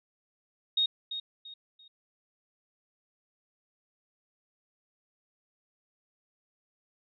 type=tone with echo; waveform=sine; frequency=3729 Hz; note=A#7; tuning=in tune; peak=-23 dBFS; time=0.77-0.86 s; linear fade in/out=5 ms; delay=340 ms; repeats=3; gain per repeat=-10 dB; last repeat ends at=1.88 s; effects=none